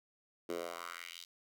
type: tone with high-pass filter sweep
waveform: 10% pulse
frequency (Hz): 85.7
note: F2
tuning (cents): -32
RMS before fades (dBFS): -44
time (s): 0.49-1.25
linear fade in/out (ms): 5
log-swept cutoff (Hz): 350 to 4100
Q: 2.3
effects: none